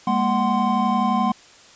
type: tone cluster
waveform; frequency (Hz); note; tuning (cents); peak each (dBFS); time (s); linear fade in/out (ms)
triangle; 202.5 / 234 / 748 / 1042; G#3 / A#3 / F#5 / C6; -43 / +7 / +19 / -7; -21; 0.07-1.32; 5
effects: white hiss -48 dBFS RMS until 1.75 s + resampled to 16000 Hz

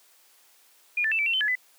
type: tone with pitch steps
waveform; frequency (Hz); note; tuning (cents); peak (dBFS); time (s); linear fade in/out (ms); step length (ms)
sine; 2431 / 1765 / 2652 / 2317 / 2716 / 3067 / 1703 / 2004; D#7 / A6 / E7 / D7 / F7 / G7 / G#6 / B6; -41 / +5 / +10 / -24 / -49 / -38 / +43 / +25; -22; 0.97-1.554; 5; 73
effects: white hiss -59 dBFS RMS until 1.78 s + high-pass 400 Hz 12 dB/octave

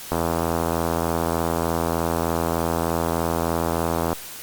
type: click train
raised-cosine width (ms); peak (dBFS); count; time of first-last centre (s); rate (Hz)
1; -8; 335; 0.12-4.13; 83.3
effects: white hiss -37 dBFS RMS until 4.42 s + Opus 48 kbps

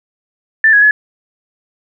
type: tone with pitch steps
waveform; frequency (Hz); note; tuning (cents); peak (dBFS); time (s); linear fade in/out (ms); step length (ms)
sine; 1770 / 1666 / 1702; A6 / G#6 / G#6; +10 / +5 / +42; -5; 0.64-0.91; 2; 90
effects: none

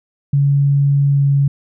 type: tone with pitch glide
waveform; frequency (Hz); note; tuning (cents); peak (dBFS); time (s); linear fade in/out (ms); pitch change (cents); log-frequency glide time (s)
sine; 140.9 to 140.01; C#3 to C#3; +29 to +18; -10; 0.33-1.48; 5; -11; 1.1-1.23
effects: none

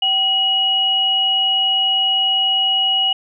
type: tone pair together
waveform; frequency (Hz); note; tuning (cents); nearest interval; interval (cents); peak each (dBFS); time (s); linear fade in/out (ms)
sine; 769.4 / 2905; G5 / F#7; -33 / -32; octave + major seventh; 2301; -24 / -14; 0.02-3.13; 5
effects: none

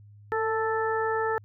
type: harmonic tone with a mistuned harmonic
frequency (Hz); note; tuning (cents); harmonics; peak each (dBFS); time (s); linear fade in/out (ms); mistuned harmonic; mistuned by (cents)
440; A4; 0; 1 / 2 / 3 / 4; -27 / -30 / -32 / -33; 0.32-1.38; 0; 1; +25
effects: added 103 Hz sine -48 dBFS peak until 1.44 s

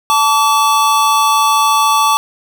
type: tone pair together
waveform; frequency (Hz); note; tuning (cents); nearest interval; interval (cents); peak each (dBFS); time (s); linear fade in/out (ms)
square; 880 / 1146.3; A5 / D6; 0 / -42; perfect fourth; 458; -14 / -12; 0.1-2.17; 0
effects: 7-bit

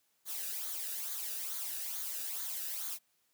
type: noise with flanger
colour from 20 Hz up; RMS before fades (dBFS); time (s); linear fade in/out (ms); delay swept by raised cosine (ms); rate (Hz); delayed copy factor
blue; -39; 0.25-2.99; 50; 0.37 to 0.95; 2.3; -0.6
effects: white hiss -75 dBFS RMS until 3.33 s + high-pass 100 Hz 12 dB/octave

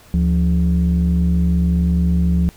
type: tone pair together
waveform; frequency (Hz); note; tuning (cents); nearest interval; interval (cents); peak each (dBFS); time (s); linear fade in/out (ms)
sine; 73.41 / 174.61; D2 / F3; 0 / 0; octave + minor third; 1500; -14; 0.14-2.49; 0
effects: tanh soft clip ceiling -9 dBFS + pink hiss -47 dBFS RMS until 2.56 s

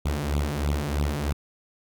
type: beating tone pair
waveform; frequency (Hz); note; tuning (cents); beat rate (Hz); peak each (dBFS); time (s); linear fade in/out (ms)
sawtooth; 71.2 / 74.3; C#2 / D2; +47 / +21; 3.1; -23; 0.05-1.33; 10
effects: none

